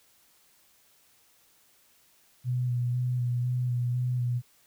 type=tone with vibrato; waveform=sine; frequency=123.47 Hz; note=B2; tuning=in tune; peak=-25 dBFS; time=2.44-4.42 s; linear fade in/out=50 ms; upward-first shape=square; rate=2 Hz; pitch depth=19 cents each way; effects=white hiss -63 dBFS RMS until 4.66 s